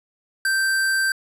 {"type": "tone", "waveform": "square", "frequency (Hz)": 1564, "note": "G6", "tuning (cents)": -4, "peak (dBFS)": -19, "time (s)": [0.45, 1.12], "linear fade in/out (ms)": 2, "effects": ["resampled to 32000 Hz", "9-bit"]}